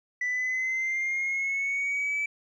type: linear sweep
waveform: sine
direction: up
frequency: 1975.5 to 2311 Hz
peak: -24 dBFS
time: 0.21-2.26 s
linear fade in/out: 5 ms
effects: tanh soft clip ceiling -24 dBFS + 11-bit